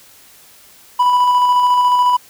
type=tone with tremolo; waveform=triangle; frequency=987.8 Hz; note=B5; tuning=in tune; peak=-7 dBFS; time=0.99-2.17 s; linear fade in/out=10 ms; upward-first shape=square; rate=14 Hz; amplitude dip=25%; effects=white hiss -45 dBFS RMS until 2.29 s